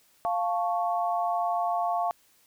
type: chord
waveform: sine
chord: F augmented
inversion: none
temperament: equal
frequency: 698.5 / 880 / 1108.7 Hz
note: F5 / A5 / C#6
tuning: 0 / 0 / 0 cents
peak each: -26 / -32 / -32 dBFS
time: 0.25-2.11 s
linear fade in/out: 0 ms
effects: white hiss -63 dBFS RMS until 2.46 s